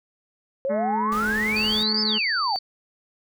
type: exponential two-way sweep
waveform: sine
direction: up then down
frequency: 523.3 to 5180 to 735 Hz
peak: -22 dBFS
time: 0.65-2.56 s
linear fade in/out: 0 ms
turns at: 2.01 s
type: harmonic tone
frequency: 214.7 Hz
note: A3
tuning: 42 cents flat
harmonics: 1 / 2 / 4 / 5 / 6 / 7 / 8 / 9 / 10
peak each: -27 / -33 / -39 / -41 / -43 / -44 / -45 / -46 / -47 dBFS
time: 0.69-2.19 s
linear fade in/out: 20 ms
type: noise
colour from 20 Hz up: pink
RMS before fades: -37 dBFS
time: 1.12-1.83 s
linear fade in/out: 0 ms
type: tone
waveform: sine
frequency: 4566 Hz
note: D8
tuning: 50 cents flat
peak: -26 dBFS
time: 1.56-2.59 s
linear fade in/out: 5 ms
effects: none